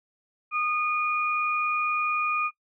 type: tone pair together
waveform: sine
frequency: 1230.4 / 2441 Hz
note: D#6 / D#7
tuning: -20 / -34 cents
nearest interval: octave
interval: 1186 cents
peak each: -26 / -26 dBFS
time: 0.51-2.51 s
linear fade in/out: 50 ms
effects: noise-tail reverb RT60 0.1 s tail -18 dB re dry